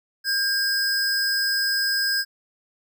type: tone pair together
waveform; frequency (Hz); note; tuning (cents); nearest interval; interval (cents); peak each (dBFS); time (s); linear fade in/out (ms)
square; 1600 / 5080; G6 / D#8; +35 / +35; octave + minor sixth; 2000; -24; 0.24-2.25; 50
effects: none